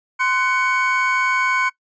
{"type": "tone cluster", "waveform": "triangle", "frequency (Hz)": [1039, 1498, 2232], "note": ["C6", "F#6", "C#7"], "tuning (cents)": [-12, 21, 11], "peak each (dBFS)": -19, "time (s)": [0.19, 1.7], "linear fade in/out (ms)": 20, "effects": ["noise-tail reverb RT60 0.1 s tail -20 dB re dry", "resampled to 16000 Hz"]}